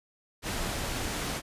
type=low-pass noise; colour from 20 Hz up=pink; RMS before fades=-33 dBFS; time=0.42-1.42 s; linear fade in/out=50 ms; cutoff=11000 Hz; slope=12 dB/octave; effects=resampled to 32000 Hz